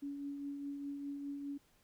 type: tone with tremolo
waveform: sine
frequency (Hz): 282.9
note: C#4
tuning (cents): +35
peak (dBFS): -38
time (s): 0.02-1.58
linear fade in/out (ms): 10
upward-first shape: triangle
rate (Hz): 4.9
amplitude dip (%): 40
effects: pink hiss -71 dBFS RMS until 1.83 s